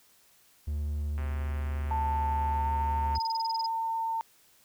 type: tone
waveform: triangle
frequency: 74 Hz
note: D2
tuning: 14 cents sharp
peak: -27 dBFS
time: 0.67-3.19 s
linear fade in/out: 10 ms
type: click train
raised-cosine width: 0.5 ms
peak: -30 dBFS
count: 260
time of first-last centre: 1.18-3.157 s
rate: 131 Hz
type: tone with pitch glide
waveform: sine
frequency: 887 to 904.1 Hz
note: A5 to A5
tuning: +14 to +47 cents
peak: -28 dBFS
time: 1.91-4.21 s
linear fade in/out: 0 ms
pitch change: +33 cents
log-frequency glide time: 2.5-2.68 s
type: tone bursts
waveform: sine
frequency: 5000 Hz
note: D#8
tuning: 8 cents sharp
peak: -32 dBFS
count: 11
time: 3.15-3.664 s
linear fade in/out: 5 ms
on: 24 ms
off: 25 ms
effects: white hiss -62 dBFS RMS until 4.64 s